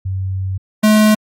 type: tone pair in turn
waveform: sine / square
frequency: 94.9 / 214.1 Hz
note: F#2 / A3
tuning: +44 / -47 cents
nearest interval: octave + major second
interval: 1409 cents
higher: second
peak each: -17 / -8 dBFS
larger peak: second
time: 0.05-0.58 / 0.83-1.15 s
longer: first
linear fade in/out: 10 ms
effects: MP3 64 kbps